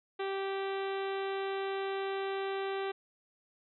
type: harmonic tone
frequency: 389.8 Hz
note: G4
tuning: 10 cents flat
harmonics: 1 / 2 / 3 / 4 / 5 / 6 / 7 / 8 / 9 / 10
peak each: -34 / -40 / -44 / -46 / -48 / -50 / -51 / -52 / -53 / -54 dBFS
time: 0.19-2.92 s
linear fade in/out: 10 ms
effects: none